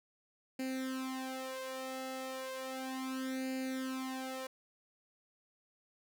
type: tone with flanger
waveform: sawtooth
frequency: 261.6 Hz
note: C4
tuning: in tune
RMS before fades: -40 dBFS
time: 0.59-4.47 s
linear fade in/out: 5 ms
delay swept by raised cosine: 0.43 to 2.33 ms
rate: 0.34 Hz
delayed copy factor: +0.9
effects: none